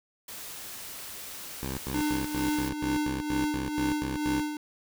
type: noise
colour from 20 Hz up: white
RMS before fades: -41 dBFS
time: 0.28-2.69 s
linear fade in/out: 5 ms
type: tone bursts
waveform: 10% pulse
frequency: 66.2 Hz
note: C2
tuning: 21 cents sharp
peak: -24 dBFS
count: 12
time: 1.63-4.409 s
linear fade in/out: 0 ms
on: 150 ms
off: 89 ms
type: tone with tremolo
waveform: square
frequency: 300 Hz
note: D4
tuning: 37 cents sharp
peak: -26 dBFS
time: 1.94-4.57 s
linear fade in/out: 2 ms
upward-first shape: sine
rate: 2.2 Hz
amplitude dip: 60%
effects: none